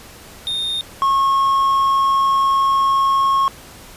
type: tone pair in turn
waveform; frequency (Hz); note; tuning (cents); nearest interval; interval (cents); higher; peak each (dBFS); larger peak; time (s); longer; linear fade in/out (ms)
triangle; 3663 / 1089; A#7 / C#6; -31 / -31; octave + major sixth; 2100; first; -18 / -11; second; 0.47-0.81 / 1.02-3.48; second; 0
effects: pink hiss -40 dBFS RMS until 3.96 s + resampled to 32000 Hz